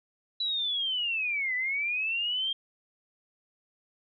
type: linear two-way sweep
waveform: sine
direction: down then up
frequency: 3967 to 1974 to 3215 Hz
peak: -27 dBFS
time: 0.4-2.53 s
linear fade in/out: 5 ms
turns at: 1.55 s
effects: none